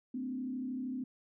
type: tone with frequency modulation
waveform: sine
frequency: 255.4 Hz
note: C4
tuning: 42 cents flat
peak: -35 dBFS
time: 0.14-1.04 s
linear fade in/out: 5 ms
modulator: 33 Hz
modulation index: 0.72
effects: none